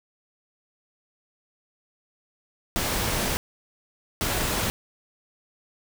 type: noise bursts at uneven times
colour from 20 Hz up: pink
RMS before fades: -26 dBFS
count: 2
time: 2.76-3.37 / 4.21-4.7 s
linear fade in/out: 0 ms
effects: none